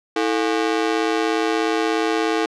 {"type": "ring-modulated tone", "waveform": "sawtooth", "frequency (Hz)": 383.7, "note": "G4", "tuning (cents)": -37, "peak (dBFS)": -11, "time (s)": [0.16, 2.46], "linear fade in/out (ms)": 5, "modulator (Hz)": 58.4, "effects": ["low-pass 5000 Hz 12 dB/octave"]}